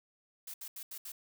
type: noise bursts at uneven times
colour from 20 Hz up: blue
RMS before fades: -44 dBFS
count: 5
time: 0.47-0.54 / 0.61-0.68 / 0.76-0.83 / 0.91-0.98 / 1.05-1.12 s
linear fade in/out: 5 ms
effects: none